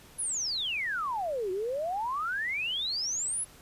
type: exponential two-way sweep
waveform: sine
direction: down then up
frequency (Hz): 10960 to 359.6 to 10960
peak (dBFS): -29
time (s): 0.18-3.45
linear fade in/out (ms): 20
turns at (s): 1.51
effects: pink hiss -54 dBFS RMS until 3.61 s + resampled to 32000 Hz